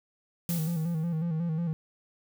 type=noise with exponential decay; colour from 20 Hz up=blue; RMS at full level=-34 dBFS; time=0.49-1.23 s; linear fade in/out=1 ms; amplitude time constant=160 ms
type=tone with vibrato; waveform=triangle; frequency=164.6 Hz; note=E3; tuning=2 cents flat; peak=-25 dBFS; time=0.49-1.73 s; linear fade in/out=0 ms; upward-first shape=square; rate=5.5 Hz; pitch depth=67 cents each way
effects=none